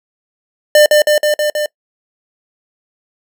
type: tone with echo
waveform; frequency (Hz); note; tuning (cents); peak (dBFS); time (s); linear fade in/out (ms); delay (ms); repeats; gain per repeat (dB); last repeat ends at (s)
square; 599; D5; +34; -5; 0.75-0.86; 2; 160; 5; -2; 1.66
effects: noise-tail reverb RT60 0.1 s tail -24 dB re dry